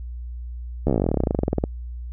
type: slowing click train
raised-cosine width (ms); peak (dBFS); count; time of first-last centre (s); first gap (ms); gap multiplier
2; -7; 27; 0.87-1.639; 13; 1.06
effects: added 60 Hz sine -30 dBFS peak until 2.12 s